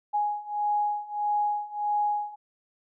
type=beating tone pair; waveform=sine; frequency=830.6 / 832.2 Hz; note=G#5 / G#5; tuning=0 / +3 cents; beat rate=1.6 Hz; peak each=-29 / -27 dBFS; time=0.13-2.36 s; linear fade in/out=20 ms; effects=none